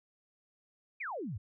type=exponential sweep; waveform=sine; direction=down; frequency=2564 to 84.8 Hz; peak=-36 dBFS; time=1-1.38 s; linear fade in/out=10 ms; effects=none